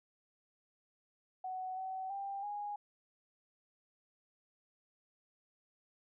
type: tone with pitch steps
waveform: sine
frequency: 746 / 757 / 792 / 825 Hz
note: F#5 / F#5 / G5 / G#5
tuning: +14 / +39 / +18 / -12 cents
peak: -38 dBFS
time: 1.44-2.76 s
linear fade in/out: 5 ms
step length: 330 ms
effects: none